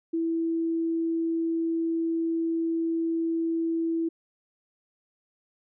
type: tone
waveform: sine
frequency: 329.6 Hz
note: E4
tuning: in tune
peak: -24 dBFS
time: 0.13-4.09 s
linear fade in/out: 10 ms
effects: none